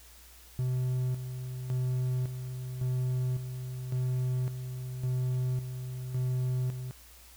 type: tone with tremolo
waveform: triangle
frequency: 127.1 Hz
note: C3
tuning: 50 cents flat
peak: -25 dBFS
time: 0.59-6.91 s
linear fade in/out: 0 ms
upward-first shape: square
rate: 0.9 Hz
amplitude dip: 60%
effects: added 60 Hz sine -55 dBFS peak until 7.36 s + white hiss -55 dBFS RMS until 7.36 s